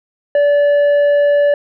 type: tone with tanh clipping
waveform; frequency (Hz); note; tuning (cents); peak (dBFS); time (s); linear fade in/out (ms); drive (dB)
triangle; 578; D5; -28; -10; 0.35-1.54; 2; 10
effects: none